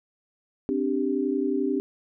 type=chord; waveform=sine; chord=C suspended second; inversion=none; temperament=equal with one note detuned; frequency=262.4 / 293.7 / 392 Hz; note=C4 / D4 / G4; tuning=+5 / 0 / 0 cents; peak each=-27 dBFS; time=0.69-1.8 s; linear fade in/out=0 ms; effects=none